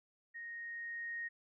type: tone with level ramp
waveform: sine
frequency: 1864.7 Hz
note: A#6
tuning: in tune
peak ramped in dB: -44 to -38 dBFS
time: 0.34-1.29 s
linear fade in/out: 20 ms
effects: none